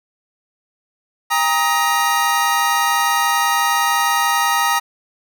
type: tone cluster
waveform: square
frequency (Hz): 805 / 936 / 1262 / 1884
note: G5 / A#5 / D#6 / A#6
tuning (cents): +46 / +7 / +24 / +18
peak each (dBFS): -23 / -20 / -20 / -22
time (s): 1.3-4.8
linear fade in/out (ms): 20
effects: none